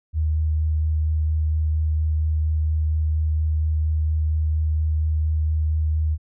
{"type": "tone with vibrato", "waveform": "sine", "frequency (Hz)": 77.78, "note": "D#2", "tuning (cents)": 0, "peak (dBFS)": -18, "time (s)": [0.13, 6.18], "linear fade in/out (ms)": 50, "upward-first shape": "sine", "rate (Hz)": 4.3, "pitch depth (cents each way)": 10, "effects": []}